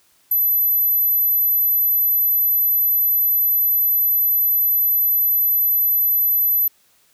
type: tone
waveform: sine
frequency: 12010 Hz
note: F#9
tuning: 25 cents sharp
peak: -13 dBFS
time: 0.31-6.68 s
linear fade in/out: 5 ms
effects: tanh soft clip ceiling -11 dBFS + white hiss -58 dBFS RMS until 7.13 s